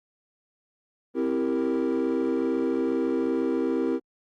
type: chord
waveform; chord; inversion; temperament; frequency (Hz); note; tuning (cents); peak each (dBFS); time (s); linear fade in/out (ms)
triangle; C dominant seventh; none; equal; 261.6 / 329.6 / 392 / 466.2; C4 / E4 / G4 / Bb4; 0 / 0 / 0 / 0; -25 / -25 / -27 / -27; 1.14-4; 50
effects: tanh soft clip ceiling -15 dBFS + Opus 32 kbps